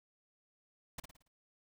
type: noise with echo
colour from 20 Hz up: pink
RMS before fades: -42 dBFS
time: 0.98-1 s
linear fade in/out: 5 ms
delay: 56 ms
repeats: 5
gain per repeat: -7 dB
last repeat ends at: 1.28 s
effects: none